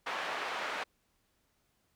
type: band-pass noise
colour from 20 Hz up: pink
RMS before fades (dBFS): -37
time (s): 0.06-0.84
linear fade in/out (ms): 10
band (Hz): 740 to 2400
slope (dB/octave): 12
effects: pink hiss -75 dBFS RMS until 1.95 s